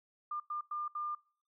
sine tone bursts at uneven times, 1200 Hz, D6, 37 cents sharp, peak -35 dBFS, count 4, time 0.31-0.4 / 0.5-0.61 / 0.71-0.88 / 0.95-1.15 s, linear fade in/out 5 ms, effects noise-tail reverb RT60 0.5 s tail -25 dB re dry

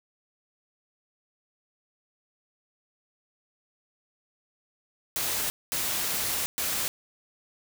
white noise bursts at uneven times, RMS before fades -29 dBFS, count 3, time 5.16-5.5 / 5.72-6.46 / 6.58-6.88 s, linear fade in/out 0 ms, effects none

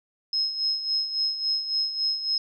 sine tone with tremolo, 5150 Hz, E8, 41 cents flat, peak -21 dBFS, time 0.33-2.38 s, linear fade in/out 2 ms, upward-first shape sine, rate 3.6 Hz, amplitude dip 65%, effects none

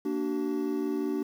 triangle chord, Bb augmented, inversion none, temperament equal with one note detuned, 233.1 / 293.7 / 379.3 Hz, Bb3 / D4 / F#4, 0 / 0 / +43 cents, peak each -33 / -28 / -30 dBFS, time 0.05-1.23 s, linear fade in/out 5 ms, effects 9-bit

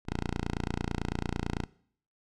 5% pulse tone, 29 Hz, A#0, 8 cents flat, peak -20 dBFS, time 0.05-1.67 s, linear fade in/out 50 ms, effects noise-tail reverb RT60 0.6 s tail -21 dB re dry + low-pass 6000 Hz 12 dB/octave

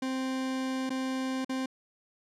40% pulse tone with dropouts, 261.6 Hz, C4, in tune, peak -29 dBFS, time 0.02-1.66 s, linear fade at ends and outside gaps 5 ms, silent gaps 0.895-0.903 / 1.447-1.493 s, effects low-pass 8000 Hz 12 dB/octave

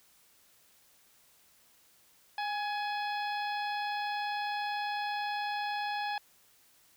harmonic tone with a mistuned harmonic, 842 Hz, G#5, 24 cents sharp, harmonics 1 / 2 / 3 / 4 / 5 / 6, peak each -33 / -39 / -43 / -45 / -47 / -49 dBFS, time 2.38-6.18 s, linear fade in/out 2 ms, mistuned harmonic 1, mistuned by -37 cents, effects white hiss -64 dBFS RMS until 6.96 s

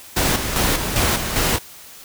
pink noise with tremolo, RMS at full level -18 dBFS, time 0.16-1.59 s, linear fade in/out 10 ms, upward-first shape square, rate 2.5 Hz, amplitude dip 50%, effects white hiss -41 dBFS RMS until 2.04 s

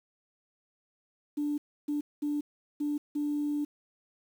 sine tone bursts at uneven times, 293.7 Hz, D4, in tune, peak -27 dBFS, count 5, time 1.37-1.58 / 1.88-2.01 / 2.22-2.41 / 2.8-2.98 / 3.15-3.65 s, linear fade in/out 10 ms, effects tanh soft clip ceiling -23 dBFS + 9-bit

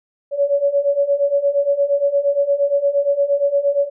sine beating tone pair, 560 / 568.6 Hz, C#5 / C#5, +18 / +44 cents, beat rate 8.6 Hz, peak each -19 / -16 dBFS, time 0.31-3.9 s, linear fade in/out 50 ms, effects none

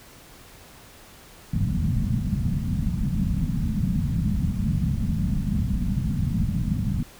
white low-pass noise, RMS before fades -24 dBFS, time 1.53-7.03 s, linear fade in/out 5 ms, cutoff 220 Hz, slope 48 dB/octave, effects pink hiss -48 dBFS RMS until 7.19 s

